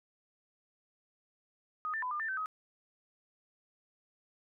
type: tone with pitch steps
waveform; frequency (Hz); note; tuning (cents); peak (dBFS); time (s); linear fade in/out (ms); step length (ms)
sine; 1247 / 1779 / 1004 / 1203 / 1784 / 1541 / 1266; D#6 / A6 / B5 / D6 / A6 / G6 / D#6; +3 / +19 / +28 / +41 / +23 / -30 / +30; -33; 1.85-2.459; 0; 87
effects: none